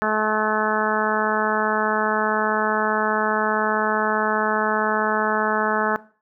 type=harmonic tone; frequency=215.2 Hz; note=A3; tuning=38 cents flat; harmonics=1 / 2 / 3 / 4 / 5 / 6 / 7 / 8; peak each=-27 / -27 / -27 / -27 / -27 / -27 / -27 / -27 dBFS; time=0.02-5.96 s; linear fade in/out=0 ms; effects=noise-tail reverb RT60 0.4 s tail -18 dB re dry